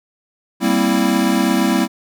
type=chord; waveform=square; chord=C dominant seventh; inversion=second; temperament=equal; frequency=196 / 233.1 / 261.6 / 329.6 Hz; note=G3 / Bb3 / C4 / E4; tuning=0 / 0 / 0 / 0 cents; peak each=-20 dBFS; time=0.6-1.88 s; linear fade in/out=50 ms; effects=none